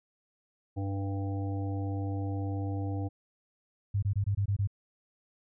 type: harmonic tone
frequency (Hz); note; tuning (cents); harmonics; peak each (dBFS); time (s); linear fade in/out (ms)
98.4; G2; +7; 1 / 3 / 5 / 7 / 8; -31 / -37 / -44 / -47 / -46; 0.76-3.09; 20
type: tone bursts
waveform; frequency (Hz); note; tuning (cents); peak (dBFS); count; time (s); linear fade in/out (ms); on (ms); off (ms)
sine; 100.2; G2; +38; -25; 7; 3.94-4.674; 10; 86; 22
effects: none